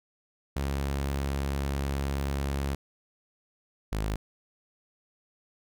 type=tone pair in turn; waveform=sawtooth; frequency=69.3 / 52.79 Hz; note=C#2 / G#1; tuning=0 / +29 cents; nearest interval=perfect fourth; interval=471 cents; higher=first; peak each=-24 / -24 dBFS; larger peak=neither; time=0.56-2.75 / 3.92-4.16 s; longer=first; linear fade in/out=5 ms; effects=none

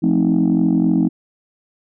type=chord; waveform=sine; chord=F dominant seventh; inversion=none; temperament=just; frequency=174.61 / 218.3 / 261.9 / 314.3 Hz; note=F3 / A3 / C4 / Eb4; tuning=0 / -13 / +2 / +18 cents; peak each=-17 dBFS; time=0.02-1.09 s; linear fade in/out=20 ms; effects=tanh soft clip ceiling -7 dBFS

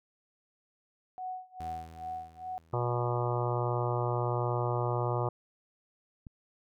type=tone with tremolo; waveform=sine; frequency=741 Hz; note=F#5; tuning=2 cents sharp; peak=-34 dBFS; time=1.18-2.58 s; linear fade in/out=0 ms; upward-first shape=sine; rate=2.4 Hz; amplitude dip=95%
type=tone with exponential decay; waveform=sawtooth; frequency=81.4 Hz; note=E2; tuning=21 cents flat; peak=-38 dBFS; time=1.6-3.81 s; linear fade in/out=0 ms; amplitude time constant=480 ms
type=harmonic tone; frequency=121.3 Hz; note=B2; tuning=31 cents flat; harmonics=1 / 3 / 4 / 5 / 6 / 7 / 8 / 9 / 10; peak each=-31 / -36 / -37 / -38 / -39 / -39 / -40 / -41 / -41 dBFS; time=2.73-5.29 s; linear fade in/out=5 ms
type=click; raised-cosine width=5 ms; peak=-33 dBFS; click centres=6.268 s
effects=none

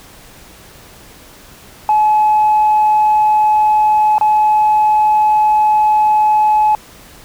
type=tone with dropouts; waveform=sine; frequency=853 Hz; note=G#5; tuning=46 cents sharp; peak=-7 dBFS; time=1.89-6.75 s; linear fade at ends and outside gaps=1 ms; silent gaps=4.182-4.211 s; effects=tanh soft clip ceiling -5 dBFS + pink hiss -40 dBFS RMS until 7.24 s

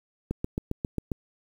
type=click train; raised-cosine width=3 ms; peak=-15 dBFS; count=7; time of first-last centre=0.31-1.118 s; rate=7.43 Hz; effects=8-bit

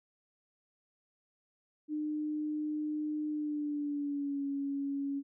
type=tone with pitch glide; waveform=sine; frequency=302.8 to 279.3 Hz; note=D#4 to C#4; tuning=-47 to +13 cents; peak=-32 dBFS; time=1.88-5.23 s; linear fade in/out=50 ms; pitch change=-140 cents; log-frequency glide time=3.28-4.45 s; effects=none

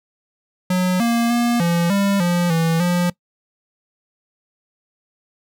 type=tone with pitch steps; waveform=square; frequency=182.7 / 233.9 / 237.9 / 170.9 / 199 / 175 / 164.4 / 176.2 Hz; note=F#3 / A#3 / A#3 / F3 / G3 / F3 / E3 / F3; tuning=-22 / +6 / +35 / -37 / +26 / +4 / -4 / +16 cents; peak=-16 dBFS; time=0.7-3.1 s; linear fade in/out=5 ms; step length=300 ms; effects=noise-tail reverb RT60 0.1 s tail -21 dB re dry

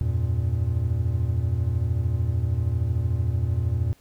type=chord; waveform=triangle; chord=E diminished; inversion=none; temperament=equal with one note detuned; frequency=82.41 / 95.54 / 116.54 Hz; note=E2 / G2 / Bb2; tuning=0 / -44 / 0 cents; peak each=-23 / -26 / -23 dBFS; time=0.01-3.93 s; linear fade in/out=0 ms; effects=pink hiss -59 dBFS RMS until 4 s

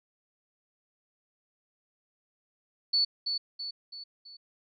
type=tone with echo; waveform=sine; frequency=4452 Hz; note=C#8; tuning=7 cents sharp; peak=-22 dBFS; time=2.93-3.05 s; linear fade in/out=10 ms; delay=330 ms; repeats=4; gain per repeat=-6 dB; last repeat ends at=4.37 s; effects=none

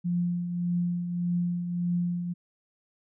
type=tone with tremolo; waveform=sine; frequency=175 Hz; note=F3; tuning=4 cents sharp; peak=-23 dBFS; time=0.04-2.34 s; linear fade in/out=20 ms; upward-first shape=triangle; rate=1.7 Hz; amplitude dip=55%; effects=none

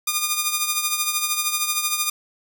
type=tone with tremolo; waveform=5% pulse; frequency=1215 Hz; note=D#6; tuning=42 cents flat; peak=-6 dBFS; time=0.07-2.1 s; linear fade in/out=5 ms; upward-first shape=triangle; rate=13 Hz; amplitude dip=65%; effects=none

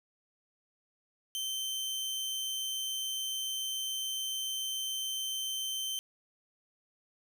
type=tone with amplitude modulation; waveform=sawtooth; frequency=3100 Hz; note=G7; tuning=20 cents flat; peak=-29 dBFS; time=1.35-5.99 s; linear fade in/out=0 ms; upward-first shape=sine; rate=127 Hz; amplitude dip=25%; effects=none

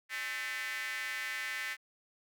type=tone with high-pass filter; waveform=square; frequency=119 Hz; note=A#2; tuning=36 cents sharp; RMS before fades=-38 dBFS; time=0.09-1.77 s; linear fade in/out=50 ms; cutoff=1900 Hz; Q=4.5; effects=none

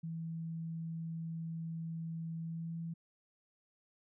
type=tone with pitch glide; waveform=sine; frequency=163.9 to 166 Hz; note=E3 to E3; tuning=-10 to +12 cents; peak=-38 dBFS; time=0.03-2.94 s; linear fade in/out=10 ms; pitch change=+22 cents; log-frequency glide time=2.4-2.78 s; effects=none

